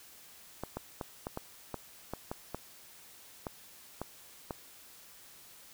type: clicks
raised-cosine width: 1 ms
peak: -22 dBFS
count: 12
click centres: 0.636 / 0.77 / 1.012 / 1.269 / 1.374 / 1.743 / 2.136 / 2.315 / 2.546 / 3.468 / 4.016 / 4.508 s
effects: white hiss -55 dBFS RMS until 5.73 s